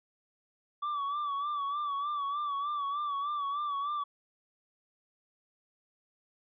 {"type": "tone with vibrato", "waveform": "triangle", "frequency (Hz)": 1152, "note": "D6", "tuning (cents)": -34, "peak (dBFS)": -29, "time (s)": [0.82, 4.04], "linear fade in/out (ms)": 10, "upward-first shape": "sine", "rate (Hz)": 3.3, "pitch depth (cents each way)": 62, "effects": ["resampled to 11025 Hz"]}